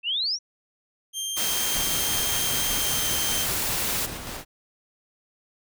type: exponential sweep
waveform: sine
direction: up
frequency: 2608 to 5920 Hz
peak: -23 dBFS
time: 0.03-0.39 s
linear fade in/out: 50 ms
type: tone with pitch glide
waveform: 20% pulse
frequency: 3176 to 3143 Hz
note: G7 to G7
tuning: +22 to +4 cents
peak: -22 dBFS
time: 1.13-3.47 s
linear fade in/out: 50 ms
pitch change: -18 cents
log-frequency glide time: 2.65-3.11 s
type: noise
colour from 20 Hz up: white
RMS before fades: -27 dBFS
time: 1.36-4.07 s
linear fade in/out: 20 ms
type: noise with tremolo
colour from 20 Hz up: pink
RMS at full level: -34 dBFS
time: 1.72-4.45 s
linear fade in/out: 50 ms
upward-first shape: square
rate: 5.1 Hz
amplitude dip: 30%
effects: none